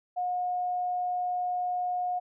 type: tone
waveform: sine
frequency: 721 Hz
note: F#5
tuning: 45 cents flat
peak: -27 dBFS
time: 0.16-2.2 s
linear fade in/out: 20 ms
effects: none